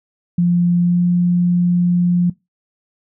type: tone with pitch glide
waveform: sine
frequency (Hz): 174.61 to 176.13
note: F3 to F3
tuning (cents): 0 to +15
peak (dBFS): -11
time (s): 0.38-2.3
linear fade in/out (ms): 5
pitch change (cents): +15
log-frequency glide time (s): 0.8-1.02
effects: noise-tail reverb RT60 0.2 s tail -21 dB re dry